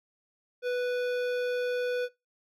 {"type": "tone with hard clipping", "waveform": "triangle", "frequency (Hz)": 493.8, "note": "B4", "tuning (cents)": 0, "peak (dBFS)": -29, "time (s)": [0.62, 2.09], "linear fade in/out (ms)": 50, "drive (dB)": 18, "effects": ["noise-tail reverb RT60 0.2 s tail -20 dB re dry"]}